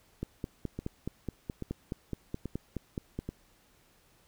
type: two click trains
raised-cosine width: 3 ms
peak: -23 / -21 dBFS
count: 4 / 15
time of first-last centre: 0.79-3.29 / 0.23-3.19 s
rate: 1.2 / 4.73 Hz
effects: pink hiss -65 dBFS RMS until 4.27 s